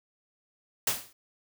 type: noise with exponential decay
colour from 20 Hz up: white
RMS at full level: -23 dBFS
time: 0.87-1.13 s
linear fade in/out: 5 ms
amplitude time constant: 56 ms
effects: none